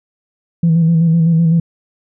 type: tone with vibrato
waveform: sine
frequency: 165 Hz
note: E3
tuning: 2 cents sharp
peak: -7 dBFS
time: 0.63-1.6 s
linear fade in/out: 5 ms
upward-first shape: square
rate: 7.9 Hz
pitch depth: 36 cents each way
effects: tanh soft clip ceiling -5 dBFS